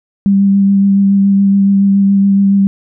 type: tone with vibrato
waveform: sine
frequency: 197.5 Hz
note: G3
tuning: 13 cents sharp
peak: -6 dBFS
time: 0.26-2.67 s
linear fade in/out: 0 ms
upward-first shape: sine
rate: 7.1 Hz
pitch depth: 14 cents each way
effects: none